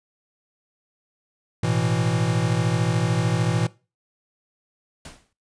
square chord, A suspended second, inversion none, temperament equal, 110 / 123.47 / 164.81 Hz, A2 / B2 / E3, 0 / 0 / 0 cents, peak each -25 dBFS, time 1.63-3.67 s, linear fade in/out 5 ms
pink noise with exponential decay, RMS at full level -36 dBFS, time 5.05-5.33 s, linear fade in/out 2 ms, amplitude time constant 60 ms
effects noise-tail reverb RT60 0.3 s tail -20 dB re dry + resampled to 22050 Hz

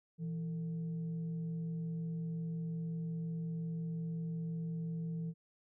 sine tone with frequency modulation, 164.81 Hz, E3, in tune, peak -36 dBFS, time 0.18-5.34 s, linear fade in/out 50 ms, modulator 284 Hz, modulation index 0.26, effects none

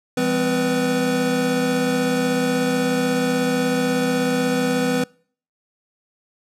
square tone cluster, 169.6 / 203.1 / 255.5 / 492.5 Hz, E3 / G#3 / C4 / B4, +50 / -38 / -41 / -5 cents, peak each -28 / -29 / -22 / -23 dBFS, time 0.17-5.04 s, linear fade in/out 5 ms, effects noise-tail reverb RT60 0.5 s tail -26 dB re dry + low-pass 12000 Hz 12 dB/octave

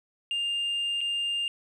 sine tone with dropouts, 2805 Hz, F7, 7 cents sharp, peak -24 dBFS, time 0.31-1.48 s, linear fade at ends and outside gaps 1 ms, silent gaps 1.008-1.013 s, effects tanh soft clip ceiling -25 dBFS + 11-bit

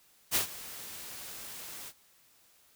white noise with ADSR envelope, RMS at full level -26 dBFS, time 0.31-1.93 s, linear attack 44 ms, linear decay 110 ms, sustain -18 dB, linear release 55 ms, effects white hiss -64 dBFS RMS until 2.75 s

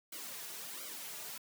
white noise with flanger, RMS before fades -45 dBFS, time 0.12-1.38 s, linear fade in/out 5 ms, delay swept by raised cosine 1.1 to 3.9 ms, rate 1.4 Hz, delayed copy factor -0.85, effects high-pass 200 Hz 12 dB/octave

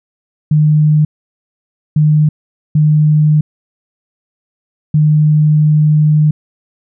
sine tone bursts at uneven times, 152.1 Hz, D#3, 39 cents flat, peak -6 dBFS, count 4, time 0.51-1.05 / 1.96-2.29 / 2.75-3.41 / 4.94-6.31 s, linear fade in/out 5 ms, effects none

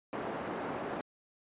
pink band-pass noise, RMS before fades -38 dBFS, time 0.13-1.01 s, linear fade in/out 0 ms, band 260 to 1200 Hz, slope 12 dB/octave, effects resampled to 8000 Hz

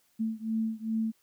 sine beating tone pair, 221.2 / 223.7 Hz, A3 / A3, +9 / +29 cents, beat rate 2.5 Hz, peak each -31 / -32 dBFS, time 0.19-1.12 s, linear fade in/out 20 ms, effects white hiss -69 dBFS RMS until 1.22 s

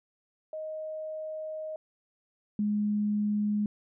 sine tone pair in turn, 625 / 208.6 Hz, D#5 / G#3, +8 / +8 cents, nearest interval octave + perfect fifth, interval 1900 cents, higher first, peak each -34 / -25 dBFS, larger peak second, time 0.53-1.76 / 2.59-3.66 s, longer first, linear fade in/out 2 ms, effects none

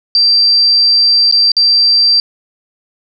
sine tone with dropouts, 4699 Hz, D8, in tune, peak -6 dBFS, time 0.15-2.2 s, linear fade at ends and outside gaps 1 ms, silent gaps 1.313-1.324 / 1.518-1.567 s, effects none

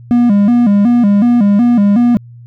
triangle tone with vibrato, 220.7 Hz, A3, 5 cents sharp, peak -4 dBFS, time 0.11-2.17 s, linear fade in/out 0 ms, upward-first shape square, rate 2.7 Hz, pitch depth 150 cents each way, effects added 119 Hz sine -32 dBFS peak until 2.46 s

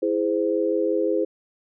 sine chord, E augmented, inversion none, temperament equal with one note detuned, 329.6 / 415.3 / 515.7 Hz, E4 / G#4 / B#4, 0 / 0 / -25 cents, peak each -24 dBFS, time 0.02-1.25 s, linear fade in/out 10 ms, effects none

